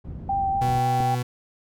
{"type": "low-pass noise", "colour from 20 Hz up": "white", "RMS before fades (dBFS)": -35, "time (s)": [0.04, 0.8], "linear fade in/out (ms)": 10, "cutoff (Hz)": 130, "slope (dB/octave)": 12}
{"type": "tone with vibrato", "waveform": "sine", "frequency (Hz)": 784, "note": "G5", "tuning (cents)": 0, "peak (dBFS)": -21, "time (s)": [0.29, 1.15], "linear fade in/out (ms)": 5, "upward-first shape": "sine", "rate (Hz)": 3.8, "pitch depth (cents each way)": 13}
{"type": "tone", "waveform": "40% pulse", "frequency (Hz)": 123.47, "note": "B2", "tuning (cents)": 0, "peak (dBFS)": -23, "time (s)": [0.61, 1.23], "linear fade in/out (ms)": 10}
{"type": "click", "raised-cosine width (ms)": 3, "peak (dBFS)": -18, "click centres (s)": 1.005}
{"effects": []}